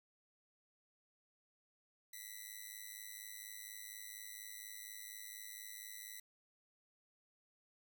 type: ring-modulated tone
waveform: 5% pulse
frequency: 1984 Hz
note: B6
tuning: 7 cents sharp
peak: -35 dBFS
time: 2.13-6.2 s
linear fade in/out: 5 ms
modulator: 52.1 Hz
effects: none